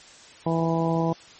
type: harmonic tone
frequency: 164.81 Hz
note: E3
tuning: in tune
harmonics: 1 / 2 / 3 / 4 / 5 / 6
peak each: -24 / -27 / -29 / -30 / -31 / -32 dBFS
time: 0.46-1.13 s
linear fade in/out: 5 ms
effects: white hiss -48 dBFS RMS until 1.39 s + MP3 32 kbps